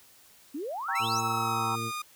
sine exponential sweep, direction up, 261.6 to 7040 Hz, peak -32 dBFS, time 0.54-1.21 s, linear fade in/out 10 ms
sine chord, G diminished seventh, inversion none, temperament equal, 784 / 932.3 / 1108.7 / 1318.5 Hz, G5 / Bb5 / Db6 / Fb6, 0 / 0 / 0 / 0 cents, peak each -35 / -34 / -35 / -32 dBFS, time 0.88-1.76 s, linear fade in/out 10 ms
sawtooth tone with pitch glide, 1325 to 1222.1 Hz, E6 to D#6, +9 to -31 cents, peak -29 dBFS, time 0.95-2.02 s, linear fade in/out 5 ms, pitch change -140 cents, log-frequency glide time 1.11-1.81 s
harmonic tone, 114.5 Hz, A#2, 31 cents flat, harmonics 1 / 2 / 3 / 4, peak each -36 / -39 / -41 / -42 dBFS, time 0.99-1.92 s, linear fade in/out 50 ms
effects white hiss -57 dBFS RMS until 2.15 s

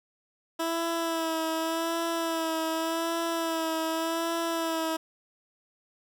15% pulse tone with vibrato, 327.9 Hz, E4, 9 cents flat, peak -21 dBFS, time 0.59-4.97 s, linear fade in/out 10 ms, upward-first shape sine, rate 0.86 Hz, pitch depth 32 cents each way, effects none

